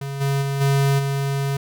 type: tone with level steps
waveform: square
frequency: 138.59 Hz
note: C#3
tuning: in tune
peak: -27 / -19 / -22 / -16 / -21 dBFS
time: 0.01-1.57 s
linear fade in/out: 5 ms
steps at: 0.2 / 0.41 / 0.6 / 0.98 s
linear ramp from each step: 20 ms
effects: none